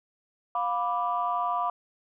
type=chord; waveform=sine; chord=B diminished; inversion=second; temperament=equal with one note detuned; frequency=707 / 987.8 / 1174.7 Hz; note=F5 / B5 / D6; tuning=+21 / 0 / 0 cents; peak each=-29 dBFS; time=0.55-1.7 s; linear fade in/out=2 ms; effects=tanh soft clip ceiling -16 dBFS